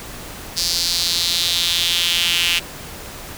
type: tone with high-pass filter sweep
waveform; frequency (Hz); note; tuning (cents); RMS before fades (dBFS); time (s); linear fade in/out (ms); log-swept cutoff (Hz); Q
sawtooth; 172.4; F3; -22; -19; 0.56-2.6; 20; 4800 to 2800; 3.8
effects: pink hiss -34 dBFS RMS until 3.37 s